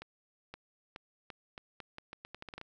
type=accelerating click train; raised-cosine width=0.3 ms; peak=-28 dBFS; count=15; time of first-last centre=0.02-2.614 s; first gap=520 ms; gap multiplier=0.81; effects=none